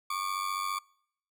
40% pulse ring-modulated tone, 1150 Hz, D6, 37 cents flat, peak -27 dBFS, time 0.1-0.79 s, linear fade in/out 5 ms, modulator 47.4 Hz, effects noise-tail reverb RT60 0.7 s tail -26 dB re dry

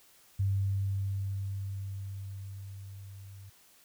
sine tone with level ramp, 98 Hz, G2, in tune, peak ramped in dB -25 to -46 dBFS, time 0.39-3.5 s, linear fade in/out 10 ms, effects white hiss -61 dBFS RMS until 3.84 s

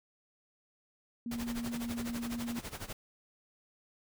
sine tone, 236 Hz, A#3, 22 cents sharp, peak -35 dBFS, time 1.26-2.59 s, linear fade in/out 2 ms
pink noise with tremolo, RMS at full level -40 dBFS, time 1.31-2.93 s, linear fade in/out 5 ms, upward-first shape sine, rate 12 Hz, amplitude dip 85%
effects none

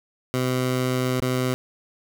15% pulse tone with dropouts, 127.6 Hz, C3, 43 cents flat, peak -15 dBFS, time 0.34-1.54 s, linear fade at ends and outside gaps 0 ms, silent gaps 1.202-1.221 s, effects none

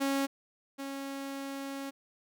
sawtooth tone pair in turn, 274.7 / 274.7 Hz, C#4 / C#4, -16 / -16 cents, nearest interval unison, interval 0 cents, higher neither, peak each -24 / -33 dBFS, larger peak first, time 0-0.27 / 0.78-1.91 s, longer second, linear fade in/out 20 ms, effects none

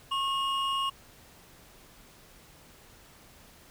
triangle tone pair together, 1088.4 / 2859 Hz, C#6 / F7, -32 / +40 cents, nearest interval octave + perfect fourth, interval 1672 cents, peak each -27 / -30 dBFS, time 0.11-0.9 s, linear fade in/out 10 ms, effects pink hiss -55 dBFS RMS until 3.7 s

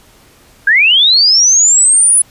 sine linear sweep, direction up, 1561 to 10110 Hz, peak -5 dBFS, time 0.67-2.22 s, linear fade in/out 5 ms, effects pink hiss -45 dBFS RMS until 2.3 s + resampled to 32000 Hz

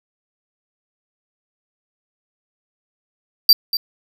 square tone with echo, 4699 Hz, D8, in tune, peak -6 dBFS, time 3.49-3.53 s, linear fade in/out 2 ms, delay 240 ms, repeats 1, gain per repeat -12 dB, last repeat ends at 3.77 s, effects none

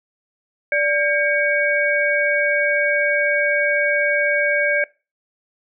sine tone cluster, 585 / 1606 / 2246 Hz, D5 / G6 / C#7, -7 / +41 / +22 cents, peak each -20 dBFS, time 0.72-4.84 s, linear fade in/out 2 ms, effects noise-tail reverb RT60 0.3 s tail -22 dB re dry

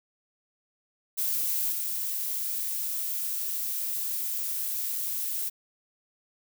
violet noise with level steps, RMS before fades -28 / -31 dBFS, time 1.17-5.5 s, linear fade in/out 20 ms, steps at 1.72 s, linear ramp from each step 2 ms, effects none

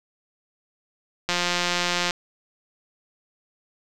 click train, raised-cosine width 0.2 ms, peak -6 dBFS, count 145, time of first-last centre 1.29-2.108 s, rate 176 Hz, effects none

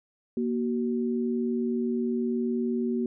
sine tone pair together, 237 / 376.2 Hz, A#3 / F#4, +29 / +29 cents, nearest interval minor sixth, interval 800 cents, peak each -26 / -30 dBFS, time 0.37-3.06 s, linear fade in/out 2 ms, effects none

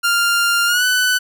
sawtooth tone with pitch glide, 1396.9 to 1497.2 Hz, F6 to F#6, 0 to +20 cents, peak -10 dBFS, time 0.03-1.19 s, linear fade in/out 20 ms, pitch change +120 cents, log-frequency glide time 0.66-0.84 s, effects none

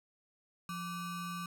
square ring-modulated tone, 671 Hz, E5, 31 cents sharp, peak -36 dBFS, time 0.69-1.46 s, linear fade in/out 2 ms, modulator 496 Hz, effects none

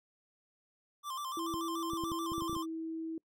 square tone with vibrato, 1108.7 Hz, C#6, in tune, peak -38 dBFS, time 1.03-2.66 s, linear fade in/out 50 ms, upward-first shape square, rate 6.9 Hz, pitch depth 95 cents each way
sine tone with pitch glide, 331.6 to 324 Hz, E4 to E4, +10 to -30 cents, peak -36 dBFS, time 1.37-3.18 s, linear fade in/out 2 ms, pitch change -40 cents, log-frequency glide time 2.53-2.63 s
clicks, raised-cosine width 3 ms, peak -30 dBFS, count 10, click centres 1.541 / 1.934 / 2.037 / 2.118 / 2.319 / 2.381 / 2.421 / 2.496 / 2.53 / 2.566 s
effects noise-tail reverb RT60 0.1 s tail -26 dB re dry

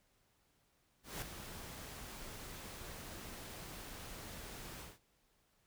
pink noise with ADSR envelope, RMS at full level -41 dBFS, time 1.03-4.99 s, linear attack 190 ms, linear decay 4 ms, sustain -8 dB, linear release 180 ms, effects pink hiss -75 dBFS RMS until 5.66 s

